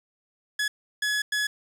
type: tone bursts at uneven times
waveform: sawtooth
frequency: 1693 Hz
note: G#6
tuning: 33 cents sharp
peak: -20 dBFS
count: 3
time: 0.59-0.68 / 1.02-1.22 / 1.32-1.47 s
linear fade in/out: 5 ms
effects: low-pass 10000 Hz 12 dB/octave + 8-bit